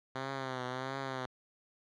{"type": "tone with vibrato", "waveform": "5% pulse", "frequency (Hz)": 130.81, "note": "C3", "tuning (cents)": 0, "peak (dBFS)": -25, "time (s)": [0.15, 1.26], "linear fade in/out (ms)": 5, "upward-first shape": "triangle", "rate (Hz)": 1.5, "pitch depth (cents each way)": 78, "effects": ["low-pass 4000 Hz 12 dB/octave"]}